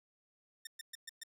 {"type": "tone bursts", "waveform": "10% pulse", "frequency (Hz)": 1818, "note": "A#6", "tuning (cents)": -44, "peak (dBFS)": -34, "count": 5, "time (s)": [0.65, 1.235], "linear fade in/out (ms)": 5, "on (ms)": 21, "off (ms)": 120, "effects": []}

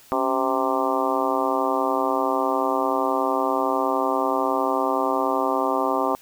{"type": "harmonic tone with a mistuned harmonic", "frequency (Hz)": 130.7, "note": "C3", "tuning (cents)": -1, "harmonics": [2, 3, 4, 5, 6, 7, 8, 9], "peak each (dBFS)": [-28, -28, -28, -28, -28, -28, -28, -28], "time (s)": [0.12, 6.15], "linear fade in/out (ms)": 0, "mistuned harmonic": 2, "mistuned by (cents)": 88, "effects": ["white hiss -51 dBFS RMS until 6.21 s"]}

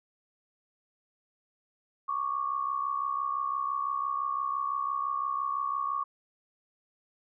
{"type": "tone pair together", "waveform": "sine", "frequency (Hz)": [1108.8, 1174.7], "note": ["C#6", "D6"], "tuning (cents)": [0, 0], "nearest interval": "minor second", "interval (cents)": 100, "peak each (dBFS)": [-30, -33], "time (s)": [2.08, 6.04], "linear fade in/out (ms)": 10, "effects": []}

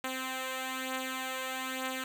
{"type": "beating tone pair", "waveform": "5% pulse", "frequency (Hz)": [260, 261.1], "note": ["C4", "C4"], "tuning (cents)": [-11, -3], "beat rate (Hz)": 1.1, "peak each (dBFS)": [-24, -29], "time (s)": [0.04, 2.04], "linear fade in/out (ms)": 2, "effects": []}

